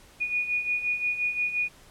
sine beating tone pair, 2453 / 2458.7 Hz, D#7 / D#7, -25 / -21 cents, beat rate 5.7 Hz, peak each -32 / -26 dBFS, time 0.2-1.69 s, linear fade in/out 20 ms, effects pink hiss -54 dBFS RMS until 1.9 s + low-pass 12000 Hz 12 dB/octave

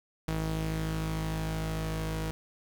sawtooth tone pair together, 53.29 / 159.7 Hz, G#1 / D#3, +45 / +45 cents, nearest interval octave + perfect fifth, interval 1900 cents, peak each -30 / -29 dBFS, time 0.28-2.31 s, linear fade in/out 0 ms, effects 9-bit

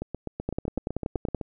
two click trains, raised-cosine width 2 ms, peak -14 / -18 dBFS, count 10 / 12, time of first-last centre 0.49-1.347 / 0.02-1.412 s, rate 10.5 / 7.9 Hz, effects none

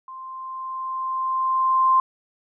sine tone with level ramp, 1046.5 Hz, C6, in tune, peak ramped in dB -35 to -13 dBFS, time 0.08-2 s, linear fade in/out 2 ms, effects none

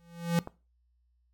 square tone with exponential growth, 170 Hz, F3, 46 cents flat, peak -22 dBFS, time 0-0.39 s, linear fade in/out 0 ms, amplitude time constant 83 ms
click, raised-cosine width 1 ms, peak -24 dBFS, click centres 0.474 s
effects noise-tail reverb RT60 0.3 s tail -19 dB re dry + added 60 Hz sine -67 dBFS peak until 1.33 s

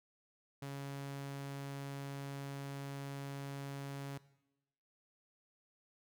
sawtooth tone, 139.2 Hz, C#3, 8 cents sharp, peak -38 dBFS, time 0.62-4.18 s, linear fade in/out 5 ms, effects noise-tail reverb RT60 0.9 s tail -18 dB re dry

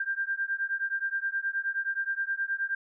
sine beating tone pair, 1584 / 1593.5 Hz, G6 / G6, +18 / +28 cents, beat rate 9.5 Hz, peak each -31 / -31 dBFS, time 0-2.75 s, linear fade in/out 5 ms, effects none

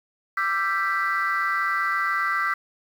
sine chord, E minor seventh, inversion third, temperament equal with one note detuned, 1174.7 / 1342.3 / 1568 / 1975.5 Hz, D6 / E6 / G6 / B6, 0 / +31 / 0 / 0 cents, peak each -26 dBFS, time 0.37-2.54 s, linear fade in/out 5 ms, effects tanh soft clip ceiling -15 dBFS + 8-bit

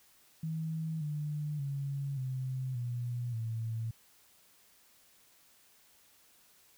sine tone with pitch steps, 160 / 149.29 / 139.29 / 129.96 / 121.26 / 113.14 Hz, D#3 / D3 / C#3 / C3 / B2 / A2, +49 / +29 / +9 / -11 / -31 / +49 cents, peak -33 dBFS, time 0.43-3.91 s, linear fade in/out 5 ms, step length 580 ms, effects white hiss -64 dBFS RMS until 6.77 s

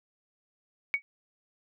sine tone with exponential decay, 2247 Hz, C#7, 23 cents sharp, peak -19 dBFS, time 0.94-1.02 s, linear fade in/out 0 ms, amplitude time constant 16 ms, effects none

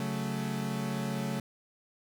40% pulse chord, F# minor, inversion second, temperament equal, 138.59 / 185 / 220 Hz, C#3 / F#3 / A3, 0 / 0 / 0 cents, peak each -35 / -36 / -34 dBFS, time 0-1.4 s, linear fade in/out 2 ms, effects none

